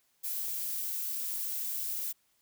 violet noise, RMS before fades -35 dBFS, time 0.23-2.13 s, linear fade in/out 20 ms, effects white hiss -72 dBFS RMS until 2.41 s

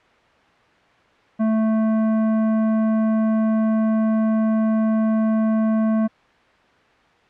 triangle tone with tanh clipping, 220 Hz, A3, in tune, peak -18 dBFS, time 1.39-6.08 s, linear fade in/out 20 ms, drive 17 dB, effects white hiss -54 dBFS RMS until 7.29 s + low-pass 2000 Hz 12 dB/octave

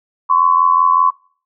sine tone pair together, 1032 / 1117.3 Hz, C6 / C#6, -24 / +13 cents, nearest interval minor second, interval 137 cents, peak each -12 dBFS, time 0.29-1.11 s, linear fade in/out 20 ms, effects noise-tail reverb RT60 0.5 s tail -23 dB re dry

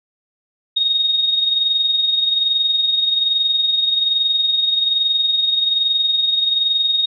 sine tone with amplitude modulation, 3729 Hz, A#7, in tune, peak -12 dBFS, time 0.76-7.06 s, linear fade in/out 10 ms, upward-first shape sine, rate 21.2 Hz, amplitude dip 50%, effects none

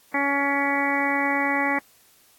harmonic tone, 280.7 Hz, C#4, 22 cents sharp, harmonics 1 / 2 / 3 / 4 / 5 / 6 / 7 / 8, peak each -27 / -31 / -27 / -31 / -35 / -33 / -25 / -30 dBFS, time 0.14-1.79 s, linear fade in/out 5 ms, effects white hiss -57 dBFS RMS until 2.38 s + AAC 64 kbps

